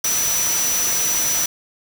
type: tone in noise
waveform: sine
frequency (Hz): 5920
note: F#8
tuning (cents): 0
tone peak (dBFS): -19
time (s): 0.04-1.46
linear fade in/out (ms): 5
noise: white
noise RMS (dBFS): -23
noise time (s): 0.04-1.46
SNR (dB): +1
effects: none